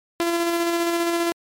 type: tone with tremolo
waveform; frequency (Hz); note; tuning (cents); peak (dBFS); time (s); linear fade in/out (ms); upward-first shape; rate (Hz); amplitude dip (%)
sawtooth; 340; F4; -46; -15; 0.2-1.32; 0; square; 15; 25
effects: MP3 64 kbps